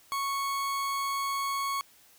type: tone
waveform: 40% pulse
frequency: 1106 Hz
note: C#6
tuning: 4 cents flat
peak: -28 dBFS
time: 0.12-1.81 s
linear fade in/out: 0 ms
effects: white hiss -59 dBFS RMS until 2.18 s